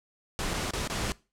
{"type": "noise with dropouts", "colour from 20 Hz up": "pink", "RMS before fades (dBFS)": -31, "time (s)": [0.39, 1.12], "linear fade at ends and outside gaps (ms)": 0, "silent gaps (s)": [[0.535, 0.539], [0.708, 0.735], [0.875, 0.899]], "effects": ["noise-tail reverb RT60 0.3 s tail -21 dB re dry", "low-pass 9000 Hz 12 dB/octave"]}